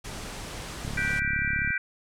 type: low-pass noise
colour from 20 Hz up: pink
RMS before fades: -38 dBFS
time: 0.04-1.2 s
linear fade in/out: 10 ms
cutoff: 10000 Hz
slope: 24 dB/octave
type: click train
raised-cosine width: 5 ms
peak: -22 dBFS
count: 31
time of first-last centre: 0.85-1.705 s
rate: 35.1 Hz
type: chord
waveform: sine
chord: G major seventh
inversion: third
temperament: equal with one note detuned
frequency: 1480 / 1568 / 1952.8 / 2349 Hz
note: F#6 / G6 / B6 / D7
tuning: 0 / 0 / -20 / 0 cents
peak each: -33 / -29 / -32 / -30 dBFS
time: 0.97-1.78 s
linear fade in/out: 5 ms
effects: none